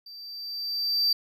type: tone with level ramp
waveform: triangle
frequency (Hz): 4664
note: D8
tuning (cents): -13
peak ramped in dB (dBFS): -41 to -18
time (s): 0.06-1.13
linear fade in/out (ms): 5
effects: none